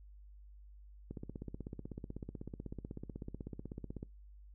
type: click train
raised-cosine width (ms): 3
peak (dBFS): -30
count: 48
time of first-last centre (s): 1.11-4.029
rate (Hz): 16.1
effects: noise-tail reverb RT60 0.2 s tail -23 dB re dry + added 50 Hz sine -53 dBFS peak until 4.54 s